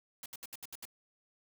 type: noise bursts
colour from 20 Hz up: white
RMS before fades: -45 dBFS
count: 7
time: 0.23-0.853 s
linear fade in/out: 2 ms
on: 29 ms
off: 70 ms
effects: none